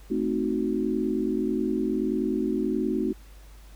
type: chord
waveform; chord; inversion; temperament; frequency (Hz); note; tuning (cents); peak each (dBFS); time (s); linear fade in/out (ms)
sine; A diminished seventh; none; equal; 220 / 261.6 / 311.1 / 370; A3 / C4 / Eb4 / Gb4; 0 / 0 / 0 / 0; -29; 0.1-3.13; 10
effects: added 50 Hz sine -45 dBFS peak until 3.75 s + pink hiss -56 dBFS RMS until 3.75 s